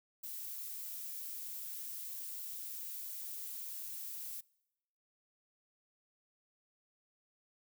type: noise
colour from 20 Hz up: violet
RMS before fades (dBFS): -44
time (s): 0.23-4.41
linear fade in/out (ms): 10
effects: noise-tail reverb RT60 0.9 s tail -25 dB re dry